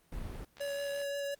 brown noise, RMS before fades -40 dBFS, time 0.12-0.45 s, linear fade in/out 5 ms
click train, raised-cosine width 0.2 ms, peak -34 dBFS, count 34, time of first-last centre 0.57-1.016 s, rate 74 Hz
square tone with vibrato, 565 Hz, C#5, 33 cents sharp, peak -35 dBFS, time 0.6-1.35 s, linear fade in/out 10 ms, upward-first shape triangle, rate 5.7 Hz, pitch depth 12 cents each way
effects pink hiss -68 dBFS RMS until 1.39 s + Opus 24 kbps

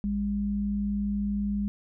sine tone pair together, 56.99 / 203.1 Hz, A#1 / G#3, -38 / -38 cents, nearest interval octave + minor seventh, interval 2200 cents, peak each -34 / -26 dBFS, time 0.04-1.68 s, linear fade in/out 0 ms, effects none

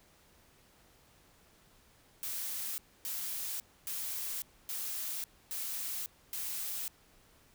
blue noise bursts, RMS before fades -38 dBFS, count 6, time 2.23-6.88 s, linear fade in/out 0 ms, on 550 ms, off 270 ms, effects pink hiss -64 dBFS RMS until 7.54 s

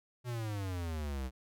square exponential sweep, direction down, 125.7 to 62.4 Hz, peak -36 dBFS, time 0.24-1.31 s, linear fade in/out 50 ms, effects none

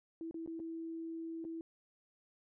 sine tone with dropouts, 328 Hz, E4, 9 cents flat, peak -40 dBFS, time 0.21-1.61 s, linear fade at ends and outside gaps 1 ms, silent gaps 0.311-0.343 / 0.462-0.475 / 0.594-0.6 / 1.443-1.45 s, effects none

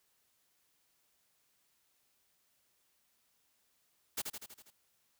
white noise with echo, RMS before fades -36 dBFS, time 4.17-4.22 s, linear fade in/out 10 ms, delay 81 ms, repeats 6, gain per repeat -4 dB, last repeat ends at 4.706 s, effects white hiss -75 dBFS RMS until 5.19 s

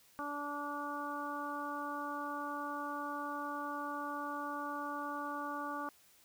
harmonic tone, 289.8 Hz, D4, 23 cents flat, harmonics 1 / 2 / 3 / 4 / 5, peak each -44 / -47 / -44 / -41 / -46 dBFS, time 0.19-5.89 s, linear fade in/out 0 ms, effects white hiss -65 dBFS RMS until 6.24 s

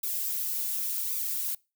violet noise with flanger, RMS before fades -31 dBFS, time 0.03-1.55 s, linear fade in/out 5 ms, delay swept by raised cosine 0.82 to 6.72 ms, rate 0.9 Hz, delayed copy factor +1, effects noise-tail reverb RT60 0.3 s tail -25 dB re dry

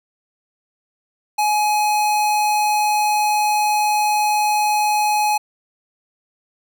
square tone, 842 Hz, G#5, 24 cents sharp, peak -16 dBFS, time 1.38-5.38 s, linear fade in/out 10 ms, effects none

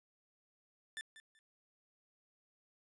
30% pulse tone with echo, 1768 Hz, A6, 8 cents sharp, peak -39 dBFS, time 0.97-1.01 s, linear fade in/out 0 ms, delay 190 ms, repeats 2, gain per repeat -13 dB, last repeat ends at 1.39 s, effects resampled to 24000 Hz

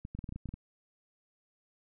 clicks, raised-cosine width 5 ms, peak -28 dBFS, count 10, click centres 0.051 / 0.15 / 0.19 / 0.242 / 0.291 / 0.324 / 0.36 / 0.457 / 0.49 / 0.54 s, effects none

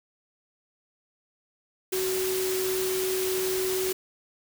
sine tone in noise, 374.9 Hz, F#4, 23 cents sharp, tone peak -26 dBFS, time 1.92-3.93 s, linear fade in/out 10 ms, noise white, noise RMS -32 dBFS, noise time 1.92-3.93 s, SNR +3 dB, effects none

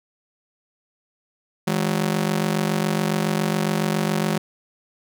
sawtooth ring-modulated tone, 185 Hz, F#3, in tune, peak -13 dBFS, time 1.67-4.38 s, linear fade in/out 5 ms, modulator 23.6 Hz, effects none

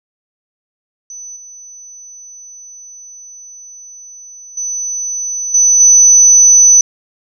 sine tone with level steps, 6000 Hz, F#8, 23 cents sharp, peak -27 / -32 / -17 / -6 / -3 dBFS, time 1.1-6.81 s, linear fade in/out 2 ms, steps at 1.36 / 4.57 / 5.54 / 5.8 s, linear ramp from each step 5 ms, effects none

